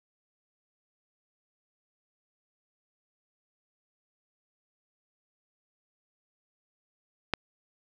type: click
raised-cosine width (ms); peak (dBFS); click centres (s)
0.3; -9; 7.337
effects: none